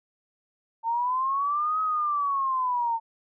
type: linear two-way sweep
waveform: sine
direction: up then down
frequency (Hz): 900 to 1276 to 900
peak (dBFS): -23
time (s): 0.83-3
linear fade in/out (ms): 50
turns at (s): 1.81
effects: none